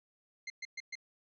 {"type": "tone bursts", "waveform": "sawtooth", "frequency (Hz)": 2093, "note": "C7", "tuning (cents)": 0, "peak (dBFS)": -35, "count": 4, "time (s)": [0.47, 0.954], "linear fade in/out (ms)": 5, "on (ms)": 31, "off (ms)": 120, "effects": ["resampled to 16000 Hz"]}